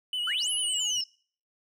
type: tone with vibrato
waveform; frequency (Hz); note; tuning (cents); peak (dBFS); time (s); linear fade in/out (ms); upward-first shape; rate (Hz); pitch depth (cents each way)
triangle; 2954; F#7; -3; -26; 0.13-1.01; 2; sine; 9; 42
type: exponential two-way sweep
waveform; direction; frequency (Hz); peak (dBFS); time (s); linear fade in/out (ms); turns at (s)
sine; up then down; 1278 to 11190 to 5180; -29; 0.27-1.04; 5; 0.51
effects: noise-tail reverb RT60 0.5 s tail -26 dB re dry + tanh soft clip ceiling -18 dBFS